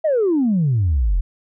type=exponential sweep; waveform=sine; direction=down; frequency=659.3 to 38.89 Hz; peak=-13 dBFS; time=0.04-1.21 s; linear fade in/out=10 ms; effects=tanh soft clip ceiling -11 dBFS